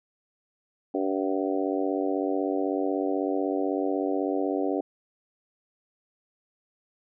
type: harmonic tone with a mistuned harmonic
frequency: 96.1 Hz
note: G2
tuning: 34 cents flat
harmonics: 3 / 4 / 5 / 6 / 7 / 8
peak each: -28 / -30 / -32 / -34 / -35 / -36 dBFS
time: 0.94-4.81 s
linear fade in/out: 5 ms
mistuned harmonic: 8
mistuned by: -32 cents
effects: none